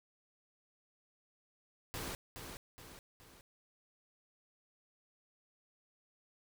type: noise with echo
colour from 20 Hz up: pink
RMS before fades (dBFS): -42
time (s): 1.94-2.15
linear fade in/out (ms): 0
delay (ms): 420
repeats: 3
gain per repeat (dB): -6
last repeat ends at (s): 3.41
effects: none